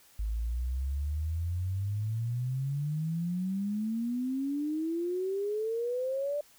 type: exponential sweep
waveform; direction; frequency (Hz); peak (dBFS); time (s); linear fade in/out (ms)
sine; up; 51.91 to 593; -29; 0.19-6.41; 5
effects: white hiss -60 dBFS RMS until 6.58 s